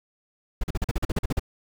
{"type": "noise bursts", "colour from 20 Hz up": "brown", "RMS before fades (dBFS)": -23, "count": 12, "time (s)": [0.61, 1.396], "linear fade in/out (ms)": 5, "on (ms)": 27, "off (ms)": 42, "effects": []}